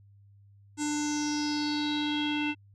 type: tone with low-pass filter sweep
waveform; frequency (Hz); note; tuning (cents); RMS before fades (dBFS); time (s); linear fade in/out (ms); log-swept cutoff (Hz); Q
square; 297.1; D4; +20; -30; 0.77-2.55; 50; 7700 to 2700; 6.5
effects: added 100 Hz sine -54 dBFS peak until 2.74 s